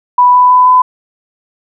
sine tone with pitch steps, 987.8 / 994.1 / 1000.4 / 1006.8 Hz, B5 / B5 / B5 / B5, 0 / +11 / +22 / +33 cents, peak -3 dBFS, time 0.18-0.82 s, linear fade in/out 5 ms, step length 160 ms, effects none

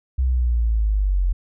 sine linear sweep, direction down, 65.5 to 43.65 Hz, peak -16 dBFS, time 0.18-1.33 s, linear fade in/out 10 ms, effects none

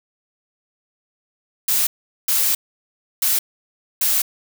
blue noise bursts at uneven times, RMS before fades -18 dBFS, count 4, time 1.68-1.87 / 2.28-2.55 / 3.22-3.39 / 4.01-4.22 s, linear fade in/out 5 ms, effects none

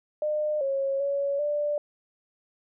sine tone with pitch steps, 605 / 546 / 561 / 589 Hz, D#5 / C#5 / C#5 / D5, -49 / -26 / +21 / +5 cents, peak -24 dBFS, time 0.22-1.78 s, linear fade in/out 2 ms, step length 390 ms, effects none

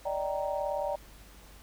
sine chord, Eb major seventh, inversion third, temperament just, 583.4 / 622.3 / 777.8 / 933.4 Hz, D5 / Eb5 / G5 / Bb5, -12 / 0 / -14 / +2 cents, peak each -32 / -37 / -36 / -37 dBFS, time 0.05-0.96 s, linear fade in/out 10 ms, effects added 50 Hz sine -52 dBFS peak until 1.62 s + pink hiss -55 dBFS RMS until 1.62 s

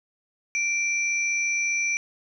sine tone pair together, 2349 / 5894 Hz, D7 / F#8, 0 / -8 cents, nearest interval octave + major third, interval 1592 cents, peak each -23 / -30 dBFS, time 0.55-1.97 s, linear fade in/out 0 ms, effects none

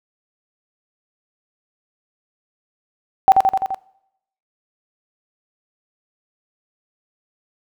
sine tone with echo, 771 Hz, G5, 29 cents flat, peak -5 dBFS, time 3.28-3.32 s, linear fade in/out 0 ms, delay 85 ms, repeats 5, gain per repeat -3 dB, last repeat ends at 3.745 s, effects noise-tail reverb RT60 0.8 s tail -22 dB re dry

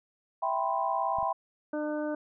sine chord, C major seventh, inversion first, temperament equal, 659.3 / 784 / 987.8 / 1046.5 Hz, E5 / G5 / B5 / C6, 0 / 0 / 0 / 0 cents, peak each -33 / -31 / -31 / -34 dBFS, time 0.42-1.33 s, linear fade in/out 10 ms
clicks, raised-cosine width 5 ms, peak -33 / -38 dBFS, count 2, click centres 1.186 / 1.229 s
harmonic tone, 301.1 Hz, D4, 43 cents sharp, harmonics 1 / 2 / 3 / 4 / 5, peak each -32 / -33 / -43 / -47 / -43 dBFS, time 1.73-2.15 s, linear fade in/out 5 ms
effects none

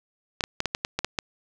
clicks, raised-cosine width 0.2 ms, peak -8 dBFS, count 9, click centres 0.408 / 0.439 / 0.604 / 0.657 / 0.749 / 0.849 / 0.99 / 1.046 / 1.188 s, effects none

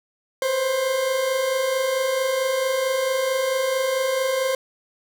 40% pulse tone pair together, 504 / 528.5 Hz, B4 / C5, +35 / +17 cents, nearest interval minor second, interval 82 cents, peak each -28 / -20 dBFS, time 0.42-4.55 s, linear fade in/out 2 ms, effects none

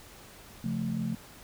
sine chord, Db augmented, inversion none, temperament equal with one note detuned, 135.58 / 174.61 / 220 Hz, Db3 / F3 / A3, -38 / 0 / 0 cents, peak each -35 / -33 / -31 dBFS, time 0.64-1.15 s, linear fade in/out 5 ms, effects tanh soft clip ceiling -21 dBFS + pink hiss -51 dBFS RMS until 1.43 s

